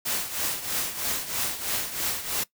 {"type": "noise with tremolo", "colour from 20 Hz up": "white", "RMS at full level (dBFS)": -26, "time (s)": [0.05, 2.44], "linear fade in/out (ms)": 10, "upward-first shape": "triangle", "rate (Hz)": 3.1, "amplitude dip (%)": 75, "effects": ["noise-tail reverb RT60 0.1 s tail -19 dB re dry"]}